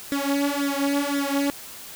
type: tone with flanger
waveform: sawtooth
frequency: 281.8 Hz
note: C#4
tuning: 29 cents sharp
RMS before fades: -24 dBFS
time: 0.12-1.5 s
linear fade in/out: 0 ms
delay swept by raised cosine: 0.54 to 4.04 ms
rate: 1.9 Hz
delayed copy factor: +0.95
effects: white hiss -40 dBFS RMS until 1.95 s